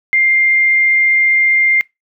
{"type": "tone", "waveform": "sine", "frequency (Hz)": 2105, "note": "C7", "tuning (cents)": 10, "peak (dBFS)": -9, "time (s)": [0.13, 1.81], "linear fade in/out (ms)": 0, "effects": ["noise-tail reverb RT60 0.2 s tail -25 dB re dry"]}